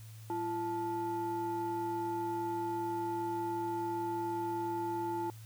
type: ring-modulated tone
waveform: triangle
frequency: 266.9 Hz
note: C4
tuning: 35 cents sharp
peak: -28 dBFS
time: 0.3-5.3 s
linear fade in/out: 0 ms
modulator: 608 Hz
effects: added 110 Hz sine -47 dBFS peak until 5.45 s + white hiss -59 dBFS RMS until 5.45 s